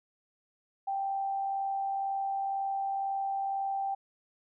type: tone with amplitude modulation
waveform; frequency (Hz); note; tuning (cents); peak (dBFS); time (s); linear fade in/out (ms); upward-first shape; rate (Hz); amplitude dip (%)
sine; 784; G5; 0; -28; 0.87-3.95; 10; sine; 82; 30
effects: none